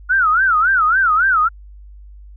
sine tone with vibrato, 1396.9 Hz, F6, in tune, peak -11 dBFS, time 0.09-1.49 s, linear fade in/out 20 ms, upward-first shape sine, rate 3.6 Hz, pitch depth 220 cents each way, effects added 50 Hz sine -36 dBFS peak until 2.36 s

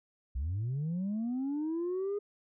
sine linear sweep, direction up, 58.5 to 415.3 Hz, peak -29 dBFS, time 0.35-2.19 s, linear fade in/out 10 ms, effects tanh soft clip ceiling -29 dBFS

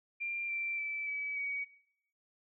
sine tone with pitch steps, 2381 / 2350 / 2319 / 2288 / 2258 Hz, D7 / D7 / D7 / D7 / C#7, +23 / +1 / -22 / -46 / +31 cents, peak -34 dBFS, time 0.2-1.65 s, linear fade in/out 20 ms, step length 290 ms, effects noise-tail reverb RT60 0.8 s tail -21 dB re dry

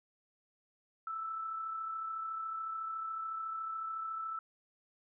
sine tone with amplitude modulation, 1318.5 Hz, E6, in tune, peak -35 dBFS, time 1.07-4.39 s, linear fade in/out 2 ms, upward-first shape sine, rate 33.9 Hz, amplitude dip 35%, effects none

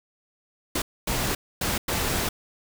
pink noise bursts at uneven times, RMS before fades -26 dBFS, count 4, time 0.75-0.82 / 1.07-1.35 / 1.61-1.78 / 1.88-2.29 s, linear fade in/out 5 ms, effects none

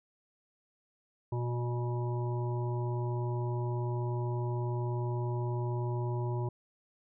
harmonic tone, 121.1 Hz, B2, 34 cents flat, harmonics 1 / 3 / 5 / 7 / 8, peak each -31 / -38 / -46 / -46 / -44 dBFS, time 1.32-6.49 s, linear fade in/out 5 ms, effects none

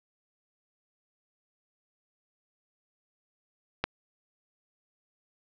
click, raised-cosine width 0.3 ms, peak -10 dBFS, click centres 3.84 s, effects low-pass 5000 Hz 12 dB/octave

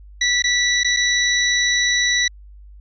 20% pulse tone with dropouts, 1959 Hz, B6, 15 cents flat, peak -10 dBFS, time 0.21-2.28 s, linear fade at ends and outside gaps 5 ms, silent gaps 0.423-0.44 / 0.834-0.845 / 0.965-0.969 s, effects added 50 Hz sine -39 dBFS peak until 2.8 s + resampled to 16000 Hz

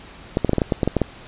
clicks, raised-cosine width 2 ms, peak -4 dBFS, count 11, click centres 0.371 / 0.447 / 0.494 / 0.533 / 0.583 / 0.618 / 0.722 / 0.832 / 0.876 / 0.967 / 1.017 s, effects pink hiss -42 dBFS RMS until 1.27 s + resampled to 8000 Hz

